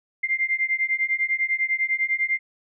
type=beating tone pair; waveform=sine; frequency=2093 / 2103 Hz; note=C7 / C7; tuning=0 / +8 cents; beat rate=10 Hz; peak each=-24 dBFS; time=0.23-2.39 s; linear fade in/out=10 ms; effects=none